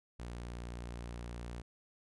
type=tone; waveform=sawtooth; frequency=59.3 Hz; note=A#1; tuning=30 cents sharp; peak=-38 dBFS; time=0.19-1.62 s; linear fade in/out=10 ms; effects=resampled to 24000 Hz